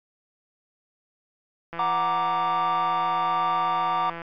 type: click train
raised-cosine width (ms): 0.5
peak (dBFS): -21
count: 419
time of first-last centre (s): 1.73-4.218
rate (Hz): 168
type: chord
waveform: triangle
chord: Gb augmented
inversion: none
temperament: equal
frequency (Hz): 740 / 932.3 / 1174.7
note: Gb5 / Bb5 / D6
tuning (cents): 0 / 0 / 0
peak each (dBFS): -26 / -25 / -23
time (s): 1.79-4.1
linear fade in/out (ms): 2
effects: resampled to 11025 Hz